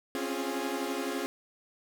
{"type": "chord", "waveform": "sawtooth", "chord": "Db major seventh", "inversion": "third", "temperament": "equal with one note detuned", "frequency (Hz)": [265.4, 277.2, 349.2, 415.3], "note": ["C4", "Db4", "F4", "Ab4"], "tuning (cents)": [25, 0, 0, 0], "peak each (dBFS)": -33, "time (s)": [0.15, 1.26], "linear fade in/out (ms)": 0, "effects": []}